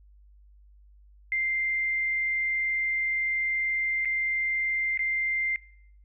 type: tone with dropouts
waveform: sine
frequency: 2093 Hz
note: C7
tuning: in tune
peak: -24 dBFS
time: 1.32-5.56 s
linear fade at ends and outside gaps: 1 ms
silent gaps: 4.049-4.055 / 4.975-4.992 s
effects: noise-tail reverb RT60 0.8 s tail -24 dB re dry + added 50 Hz sine -52 dBFS peak until 6.04 s